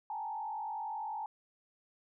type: tone with frequency modulation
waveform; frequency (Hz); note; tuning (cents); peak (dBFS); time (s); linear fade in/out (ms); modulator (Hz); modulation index
sine; 860; A5; -40; -36; 0.1-1.26; 2; 49.1; 1.1
effects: none